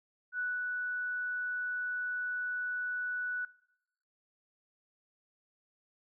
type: tone with ADSR envelope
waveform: sine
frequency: 1480 Hz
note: F#6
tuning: in tune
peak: -31 dBFS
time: 0.32-3.45 s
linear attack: 69 ms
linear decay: 190 ms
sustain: -2 dB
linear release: 3 ms
effects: noise-tail reverb RT60 0.9 s tail -22 dB re dry